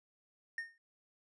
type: tone with exponential decay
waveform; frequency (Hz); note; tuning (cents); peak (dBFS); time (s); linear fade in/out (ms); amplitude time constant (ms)
triangle; 1835; A#6; -28; -32; 0.58-0.78; 2; 42
effects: resampled to 24000 Hz